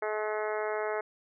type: harmonic tone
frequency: 213.6 Hz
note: G#3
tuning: 49 cents sharp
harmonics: 2 / 3 / 4 / 5 / 6 / 7 / 8 / 9 / 10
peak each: -33 / -35 / -38 / -43 / -41 / -42 / -44 / -45 / -45 dBFS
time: 0.02-1.01 s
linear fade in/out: 5 ms
effects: none